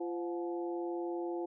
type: harmonic tone with a mistuned harmonic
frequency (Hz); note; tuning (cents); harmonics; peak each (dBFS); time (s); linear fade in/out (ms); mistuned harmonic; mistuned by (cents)
172; F3; -26; 2 / 3 / 4 / 5; -35 / -44 / -45 / -47; 0-1.46; 10; 4; +75
effects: none